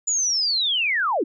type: linear sweep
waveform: sine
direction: down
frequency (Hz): 7040 to 246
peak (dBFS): -19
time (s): 0.07-1.24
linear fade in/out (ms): 10
effects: none